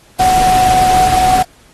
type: tone in noise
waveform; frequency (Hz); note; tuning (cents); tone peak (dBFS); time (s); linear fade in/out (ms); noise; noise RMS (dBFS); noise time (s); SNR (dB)
sine; 743; F#5; +7; -8; 0.19-1.43; 10; pink; -19; 0.19-1.43; +8
effects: pink hiss -47 dBFS RMS until 1.73 s + AAC 32 kbps